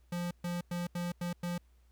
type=tone bursts at uneven times; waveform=square; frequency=174.8 Hz; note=F3; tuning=2 cents sharp; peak=-34 dBFS; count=6; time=0.12-0.31 / 0.44-0.61 / 0.71-0.87 / 0.95-1.12 / 1.21-1.33 / 1.43-1.58 s; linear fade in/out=5 ms; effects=added 60 Hz sine -61 dBFS peak until 1.91 s + pink hiss -75 dBFS RMS until 1.91 s